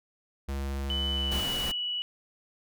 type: tone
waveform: square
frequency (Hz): 68.7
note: C#2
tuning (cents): -15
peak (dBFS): -31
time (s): 0.48-1.41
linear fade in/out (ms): 10
type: tone with pitch glide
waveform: sine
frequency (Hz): 3000 to 2943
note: F#7 to F#7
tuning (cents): +23 to -10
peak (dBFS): -29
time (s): 0.9-2.02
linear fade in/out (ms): 0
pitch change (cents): -33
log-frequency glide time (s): 1.14-1.5
type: noise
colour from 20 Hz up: pink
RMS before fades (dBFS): -35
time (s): 1.31-1.72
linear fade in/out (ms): 10
effects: none